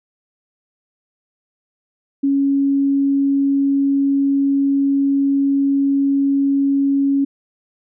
sine tone, 277.2 Hz, C#4, in tune, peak -13 dBFS, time 2.23-7.25 s, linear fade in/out 10 ms, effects none

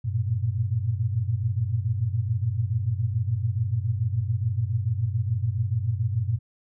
sine tone cluster, 95.7 / 113.3 / 120.3 Hz, G2 / A#2 / B2, -41 / -49 / -45 cents, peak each -27 dBFS, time 0.04-6.39 s, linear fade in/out 20 ms, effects none

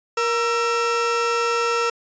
35% pulse tone pair together, 470 / 1340.2 Hz, A#4 / E6, +14 / +28 cents, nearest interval octave + tritone, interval 1814 cents, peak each -20 dBFS, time 0.17-1.9 s, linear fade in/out 5 ms, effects resampled to 16000 Hz

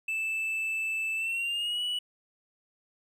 triangle tone with pitch glide, 2637 to 2943 Hz, E7 to F#7, 0 to -10 cents, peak -27 dBFS, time 0.08-1.99 s, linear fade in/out 5 ms, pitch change +190 cents, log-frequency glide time 1.16-1.82 s, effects none

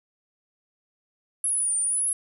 sine exponential two-way sweep, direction down then up, 10900 to 9000 to 10900 Hz, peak -22 dBFS, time 1.44-2.13 s, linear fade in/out 2 ms, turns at 1.77 s, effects none

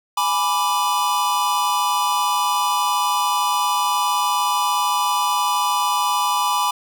square chord, G# diminished, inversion none, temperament equal, 830.6 / 987.8 / 1174.7 Hz, G#5 / B5 / D6, 0 / 0 / 0 cents, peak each -25 / -21 / -23 dBFS, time 0.17-6.71 s, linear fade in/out 5 ms, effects none

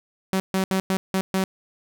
sawtooth tone bursts at uneven times, 190 Hz, F#3, 46 cents sharp, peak -16 dBFS, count 6, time 0.33-0.4 / 0.54-0.64 / 0.71-0.8 / 0.9-0.97 / 1.14-1.21 / 1.34-1.44 s, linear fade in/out 0 ms, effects none

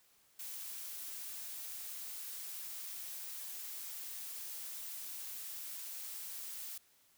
blue noise, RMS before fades -45 dBFS, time 0.39-6.78 s, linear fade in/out 5 ms, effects white hiss -69 dBFS RMS until 7.17 s

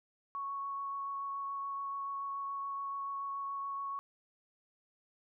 sine tone with vibrato, 1108.7 Hz, C#6, in tune, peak -36 dBFS, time 0.35-3.99 s, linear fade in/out 0 ms, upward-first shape sine, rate 7 Hz, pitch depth 8 cents each way, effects none

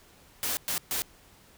white noise bursts at uneven times, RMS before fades -30 dBFS, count 3, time 0.43-0.57 / 0.68-0.78 / 0.91-1.02 s, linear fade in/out 0 ms, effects pink hiss -57 dBFS RMS until 1.57 s

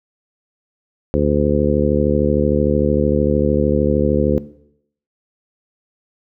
harmonic tone, 73.2 Hz, D2, 5 cents flat, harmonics 1 / 2 / 3 / 4 / 5 / 6 / 7, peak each -21 / -21 / -21 / -21 / -21 / -21 / -21 dBFS, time 1.14-4.38 s, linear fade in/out 0 ms, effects noise-tail reverb RT60 0.7 s tail -17 dB re dry

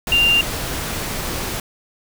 sine tone in noise, 2788 Hz, F7, 4 cents flat, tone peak -12 dBFS, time 0.12-0.41 s, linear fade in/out 2 ms, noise pink, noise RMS -25 dBFS, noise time 0.07-1.6 s, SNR +10 dB, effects none

